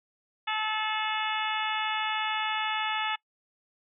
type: harmonic tone with a mistuned harmonic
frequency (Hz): 433.7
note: A4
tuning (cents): -25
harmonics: 2 / 3 / 4 / 5 / 6 / 7 / 8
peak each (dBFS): -32 / -34 / -35 / -36 / -37 / -37 / -38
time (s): 0.47-3.16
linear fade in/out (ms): 10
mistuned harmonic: 7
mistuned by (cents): -66
effects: noise-tail reverb RT60 0.1 s tail -23 dB re dry